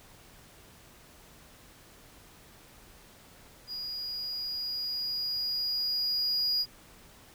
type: tone with level ramp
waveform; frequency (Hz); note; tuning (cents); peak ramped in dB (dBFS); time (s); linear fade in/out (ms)
triangle; 4883; D#8; -33; -34 to -24; 3.67-6.66; 50
effects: pink hiss -55 dBFS RMS until 7.34 s